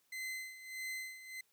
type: tone with tremolo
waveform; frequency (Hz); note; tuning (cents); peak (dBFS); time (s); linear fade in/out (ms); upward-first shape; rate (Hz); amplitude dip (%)
40% pulse; 2052; C7; -34; -38; 0.12-1.41; 5; sine; 1.6; 75
effects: white hiss -75 dBFS RMS until 1.52 s + high-pass 100 Hz 12 dB/octave